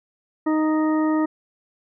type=harmonic tone; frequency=311.1 Hz; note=D#4; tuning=in tune; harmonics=1 / 2 / 3 / 4 / 6; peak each=-18 / -29 / -30 / -31 / -36 dBFS; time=0.46-1.26 s; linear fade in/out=10 ms; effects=none